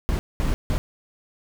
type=noise bursts at uneven times; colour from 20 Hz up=brown; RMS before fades=-22 dBFS; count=3; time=0.09-0.19 / 0.4-0.54 / 0.7-0.78 s; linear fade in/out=0 ms; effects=none